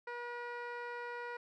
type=tone with low-pass filter; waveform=15% pulse; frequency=481 Hz; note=B4; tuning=46 cents flat; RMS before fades=-43 dBFS; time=0.07-1.37 s; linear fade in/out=5 ms; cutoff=2300 Hz; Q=0.97; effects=none